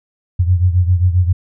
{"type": "beating tone pair", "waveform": "sine", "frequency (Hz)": [88.3, 95.8], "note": ["F2", "G2"], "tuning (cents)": [20, -39], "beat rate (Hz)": 7.5, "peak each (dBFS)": [-11, -16], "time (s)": [0.39, 1.33], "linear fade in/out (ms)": 10, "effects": []}